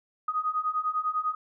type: beating tone pair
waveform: sine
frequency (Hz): 1242 / 1252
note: D#6 / D#6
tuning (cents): -3 / +10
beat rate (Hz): 10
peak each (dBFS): -30 / -28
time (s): 0.28-1.35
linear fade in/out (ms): 5
effects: none